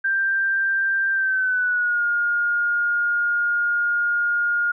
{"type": "tone with pitch glide", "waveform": "sine", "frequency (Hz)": [1578, 1422.2], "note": ["G6", "F6"], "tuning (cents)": [11, 31], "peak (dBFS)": -18, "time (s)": [0.04, 4.72], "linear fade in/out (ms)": 10, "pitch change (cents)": -180, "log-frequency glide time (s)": [1.12, 2.03], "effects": []}